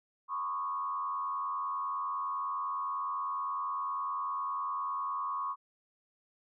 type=tone with frequency modulation; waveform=sine; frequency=1103 Hz; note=C#6; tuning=9 cents flat; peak=-32 dBFS; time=0.28-5.56 s; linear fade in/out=50 ms; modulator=89.9 Hz; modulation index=0.99; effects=none